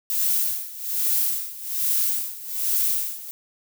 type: noise with tremolo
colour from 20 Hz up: violet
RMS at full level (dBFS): -21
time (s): 0.1-3.31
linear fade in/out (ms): 0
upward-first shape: sine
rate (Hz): 1.2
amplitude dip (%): 85
effects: none